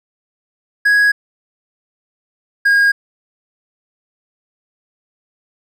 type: tone pair in turn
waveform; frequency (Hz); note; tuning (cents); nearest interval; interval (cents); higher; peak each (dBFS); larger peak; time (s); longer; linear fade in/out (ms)
triangle; 1661.2 / 1629.8; G#6 / G#6; 0 / -33; unison; 33; first; -7; neither; 0.85-1.12 / 2.65-2.92; neither; 10
effects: none